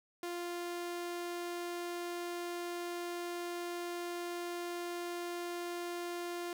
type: tone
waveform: sawtooth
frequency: 348.6 Hz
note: F4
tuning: 3 cents flat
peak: -34 dBFS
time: 0.23-6.53 s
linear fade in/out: 2 ms
effects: none